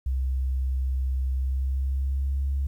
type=tone with pitch glide; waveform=sine; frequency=65.41 to 68.82 Hz; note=C2 to C#2; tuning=0 to -12 cents; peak=-22 dBFS; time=0.06-2.67 s; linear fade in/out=5 ms; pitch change=+88 cents; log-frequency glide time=1.32-2.5 s; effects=tanh soft clip ceiling -19 dBFS + 10-bit